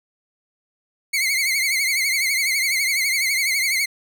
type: tone with vibrato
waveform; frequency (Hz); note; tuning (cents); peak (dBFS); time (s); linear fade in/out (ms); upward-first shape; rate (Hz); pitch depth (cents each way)
sawtooth; 2156; C#7; -49; -15; 1.13-3.86; 10; triangle; 12; 110
effects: none